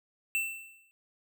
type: tone with exponential decay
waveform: square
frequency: 2677 Hz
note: E7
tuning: 26 cents sharp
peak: -26 dBFS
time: 0.35-0.91 s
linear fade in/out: 0 ms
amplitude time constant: 120 ms
effects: none